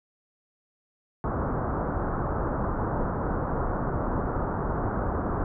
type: low-pass noise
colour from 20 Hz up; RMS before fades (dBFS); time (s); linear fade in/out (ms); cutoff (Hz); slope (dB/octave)
pink; -28; 1.24-5.44; 0; 1400; 48
effects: none